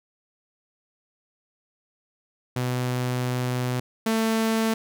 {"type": "tone pair in turn", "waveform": "sawtooth", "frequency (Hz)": [125.2, 223.1], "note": ["B2", "A3"], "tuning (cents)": [24, 24], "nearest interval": "minor seventh", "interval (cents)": 1000, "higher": "second", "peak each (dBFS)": [-20, -17], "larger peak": "second", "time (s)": [[2.56, 3.8], [4.06, 4.74]], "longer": "first", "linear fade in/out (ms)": 5, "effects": []}